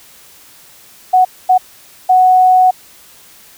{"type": "tone bursts at uneven times", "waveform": "sine", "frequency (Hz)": 740, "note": "F#5", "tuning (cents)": 0, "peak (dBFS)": -5, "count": 3, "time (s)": [[1.13, 1.25], [1.49, 1.58], [2.09, 2.71]], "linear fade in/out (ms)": 10, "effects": ["white hiss -42 dBFS RMS until 3.57 s"]}